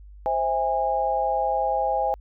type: chord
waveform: sine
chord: C augmented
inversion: none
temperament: just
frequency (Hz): 523.3 / 654.1 / 817.6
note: C5 / E5 / G#5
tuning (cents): 0 / -14 / -27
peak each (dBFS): -27 / -27 / -23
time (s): 0.26-2.14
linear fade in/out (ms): 0
effects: added 50 Hz sine -42 dBFS peak until 2.2 s